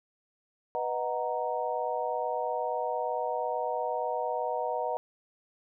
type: chord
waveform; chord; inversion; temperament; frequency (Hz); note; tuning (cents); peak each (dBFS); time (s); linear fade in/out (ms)
sine; B major seventh; none; equal; 493.9 / 622.3 / 740 / 932.3; B4 / D#5 / F#5 / A#5; 0 / 0 / 0 / 0; -34; 0.75-4.97; 0
effects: none